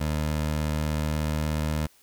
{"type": "tone with pitch glide", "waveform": "20% pulse", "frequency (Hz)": [76.4, 76.93], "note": ["D#2", "D#2"], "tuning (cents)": [-31, -19], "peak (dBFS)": -20, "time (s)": [0, 1.87], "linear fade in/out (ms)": 10, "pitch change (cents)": 12, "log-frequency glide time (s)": [0.7, 1.65], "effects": ["white hiss -59 dBFS RMS until 2.02 s"]}